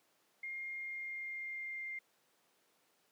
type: tone with pitch glide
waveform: sine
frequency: 2125 to 2105 Hz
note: C7 to C7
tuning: +26 to +10 cents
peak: -40 dBFS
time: 0.43-1.99 s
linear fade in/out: 5 ms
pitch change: -16 cents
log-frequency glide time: 0.77-1.86 s
effects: pink hiss -73 dBFS RMS until 3.11 s + high-pass 300 Hz 12 dB/octave